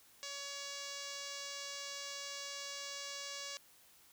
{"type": "tone with low-pass filter", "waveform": "5% pulse", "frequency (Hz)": 563, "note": "C#5", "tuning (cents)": 27, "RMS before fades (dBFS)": -45, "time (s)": [0.23, 3.57], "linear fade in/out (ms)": 0, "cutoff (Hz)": 6400, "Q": 1.8, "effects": ["white hiss -64 dBFS RMS until 4.12 s"]}